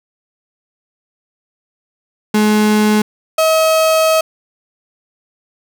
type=tone pair in turn; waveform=35% pulse; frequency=212.3 / 638.6 Hz; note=G#3 / D#5; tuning=+38 / +45 cents; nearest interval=octave + perfect fifth; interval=1907 cents; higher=second; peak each=-8 dBFS; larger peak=neither; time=2.34-3.02 / 3.38-4.21 s; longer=second; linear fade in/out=5 ms; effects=none